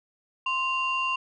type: tone pair together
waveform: sine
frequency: 1046.5 / 2775 Hz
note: C6 / F7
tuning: 0 / -12 cents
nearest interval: octave + perfect fourth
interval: 1688 cents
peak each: -26 dBFS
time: 0.46-1.16 s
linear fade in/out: 5 ms
effects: tanh soft clip ceiling -19 dBFS